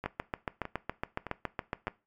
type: two click trains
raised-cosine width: 0.5 ms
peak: -22 / -16 dBFS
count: 4 / 14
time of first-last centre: 0.04-1.88 / 0.06-1.871 s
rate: 1.63 / 7.18 Hz
effects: noise-tail reverb RT60 0.3 s tail -19 dB re dry + MP3 96 kbps